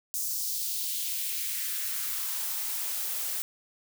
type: noise with high-pass filter sweep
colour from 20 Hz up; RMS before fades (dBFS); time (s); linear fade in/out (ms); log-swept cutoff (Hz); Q
blue; -32; 0.14-3.42; 0; 6500 to 390; 1.6
effects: none